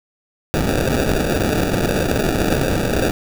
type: noise with sample-and-hold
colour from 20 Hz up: violet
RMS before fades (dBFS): -18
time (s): 0.54-3.11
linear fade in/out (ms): 0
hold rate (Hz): 1050
effects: none